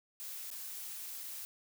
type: noise with dropouts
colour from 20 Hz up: blue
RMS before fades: -44 dBFS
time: 0.2-1.45 s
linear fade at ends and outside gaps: 0 ms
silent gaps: 0.503-0.513 / 1.234-1.238 s
effects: none